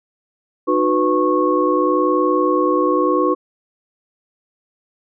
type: tone cluster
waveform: sine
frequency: 305.2 / 366 / 495.9 / 1097 Hz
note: D#4 / F#4 / B4 / C#6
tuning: -33 / -19 / +7 / -18 cents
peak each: -19 dBFS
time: 0.67-3.35 s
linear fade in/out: 20 ms
effects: none